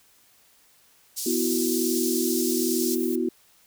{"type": "band-pass noise", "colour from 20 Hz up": "pink", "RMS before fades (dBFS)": -31, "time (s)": [1.16, 2.96], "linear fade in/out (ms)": 20, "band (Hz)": [5000, 16000], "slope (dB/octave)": 24}
{"type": "chord", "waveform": "sine", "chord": "B suspended fourth", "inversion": "none", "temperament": "just", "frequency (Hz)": [246.9, 329.3, 370.4], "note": ["B3", "E4", "F#4"], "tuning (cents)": [0, -2, 2], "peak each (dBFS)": -27, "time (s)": [1.26, 3.29], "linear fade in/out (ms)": 5}
{"type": "noise with tremolo", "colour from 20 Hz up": "violet", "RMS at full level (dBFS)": -35, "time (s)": [1.29, 3.16], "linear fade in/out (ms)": 10, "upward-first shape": "sine", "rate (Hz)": 9.3, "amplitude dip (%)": 25}
{"effects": ["white hiss -59 dBFS RMS until 3.66 s"]}